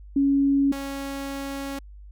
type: tone pair in turn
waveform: sine / sawtooth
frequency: 278 / 275.9 Hz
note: C#4 / C#4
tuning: +5 / -8 cents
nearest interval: unison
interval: 13 cents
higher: first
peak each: -17 / -26 dBFS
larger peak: first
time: 0.16-0.72 / 0.72-1.79 s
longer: second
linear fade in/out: 5 ms
effects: added 50 Hz sine -41 dBFS peak until 2.11 s